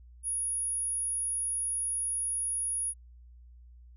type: tone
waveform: sine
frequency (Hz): 10390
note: E9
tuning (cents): -26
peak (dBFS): -28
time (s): 0.23-2.94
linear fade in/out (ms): 50
effects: tanh soft clip ceiling -26 dBFS + added 60 Hz sine -50 dBFS peak until 3.96 s